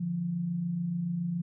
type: tone pair together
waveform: sine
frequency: 146.9 / 173.99 Hz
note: D3 / F3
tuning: +1 / -6 cents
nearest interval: minor third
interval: 293 cents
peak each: -38 / -29 dBFS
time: 0-1.42 s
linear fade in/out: 10 ms
effects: none